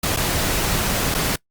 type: noise with dropouts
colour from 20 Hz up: pink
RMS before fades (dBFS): -21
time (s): 0.03-1.36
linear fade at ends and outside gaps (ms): 5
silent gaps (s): 0.164-0.17 / 1.143-1.147
effects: noise-tail reverb RT60 0.1 s tail -24 dB re dry + Opus 48 kbps